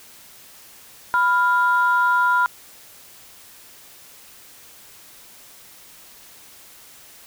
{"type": "tone pair together", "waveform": "sine", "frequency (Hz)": [989.9, 1400], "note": ["B5", "F6"], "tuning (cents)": [4, 4], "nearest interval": "tritone", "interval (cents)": 600, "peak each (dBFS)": -17, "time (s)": [1.14, 2.46], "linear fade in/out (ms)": 0, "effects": ["tanh soft clip ceiling -8 dBFS", "white hiss -46 dBFS RMS until 7.26 s"]}